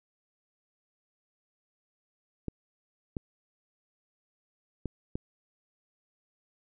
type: clicks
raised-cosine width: 3 ms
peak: -20 dBFS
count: 4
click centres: 2.483 / 3.168 / 4.857 / 5.155 s
effects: none